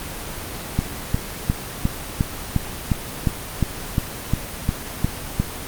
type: click train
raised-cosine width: 5 ms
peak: -5 dBFS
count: 14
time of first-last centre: 0.79-5.4 s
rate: 2.82 Hz
effects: pink hiss -31 dBFS RMS until 5.67 s + Opus 24 kbps